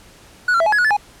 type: tone with pitch steps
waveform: triangle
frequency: 1468 / 1366 / 660 / 849 / 1682 / 1458 / 1739 / 826 Hz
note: F#6 / F6 / E5 / G#5 / G#6 / F#6 / A6 / G#5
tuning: -14 / -39 / +2 / +38 / +22 / -26 / -21 / -10 cents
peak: -11 dBFS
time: 0.48-0.968 s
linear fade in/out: 5 ms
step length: 61 ms
effects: pink hiss -46 dBFS RMS until 1.2 s + low-pass 11000 Hz 12 dB/octave